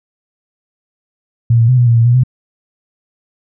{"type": "tone with pitch steps", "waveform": "sine", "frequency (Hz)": [117, 115.1, 127.3, 121.9, 117, 115.6, 120.9, 127.4], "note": ["A#2", "A#2", "C3", "B2", "A#2", "A#2", "B2", "C3"], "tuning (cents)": [7, -22, -47, -22, 7, -14, -36, -46], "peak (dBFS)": -6, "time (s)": [1.5, 2.236], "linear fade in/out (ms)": 5, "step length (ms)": 92, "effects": []}